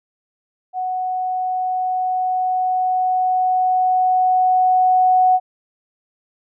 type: tone with level ramp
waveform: sine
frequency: 740 Hz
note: F#5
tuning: in tune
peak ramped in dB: -20 to -10 dBFS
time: 0.73-5.4 s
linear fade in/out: 50 ms
effects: none